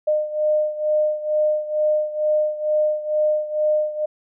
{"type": "beating tone pair", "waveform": "sine", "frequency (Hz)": [608, 610.2], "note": ["D#5", "D#5"], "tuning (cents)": [-40, -34], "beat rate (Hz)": 2.2, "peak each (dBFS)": [-19, -23], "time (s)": [0.07, 4.06], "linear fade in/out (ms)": 10, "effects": []}